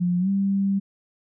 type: tone with pitch glide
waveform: sine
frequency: 177.2 to 196.62 Hz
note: F3 to G3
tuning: +25 to +5 cents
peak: -19 dBFS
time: 0-0.8 s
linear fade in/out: 20 ms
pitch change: +180 cents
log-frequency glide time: 0.19-0.29 s
effects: none